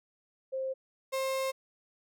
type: tone pair in turn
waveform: sine / 35% pulse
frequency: 528 / 531 Hz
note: C5 / C5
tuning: +16 / +25 cents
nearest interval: unison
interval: 9 cents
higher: second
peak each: -31 / -28 dBFS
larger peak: second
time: 0.52-0.74 / 1.12-1.52 s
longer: second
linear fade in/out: 20 ms
effects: none